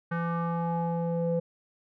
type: tone with low-pass filter sweep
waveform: square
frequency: 168.9 Hz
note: E3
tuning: 42 cents sharp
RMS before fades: -29 dBFS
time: 0.11-1.4 s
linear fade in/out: 10 ms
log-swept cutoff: 1500 to 500 Hz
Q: 3.9
effects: none